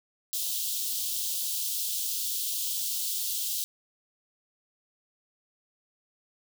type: high-pass noise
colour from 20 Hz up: white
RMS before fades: -31 dBFS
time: 0.33-3.64 s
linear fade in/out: 0 ms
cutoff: 3100 Hz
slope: 48 dB/octave
effects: none